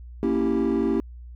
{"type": "chord", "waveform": "triangle", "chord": "A# diminished seventh", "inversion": "none", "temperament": "equal with one note detuned", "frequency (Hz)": [231.5, 277.2, 329.6, 392], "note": ["A#3", "C#4", "E4", "G4"], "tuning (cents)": [-12, 0, 0, 0], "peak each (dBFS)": -23, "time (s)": [0.23, 1], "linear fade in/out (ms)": 0, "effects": ["tanh soft clip ceiling -13 dBFS", "added 60 Hz sine -38 dBFS peak until 1.35 s"]}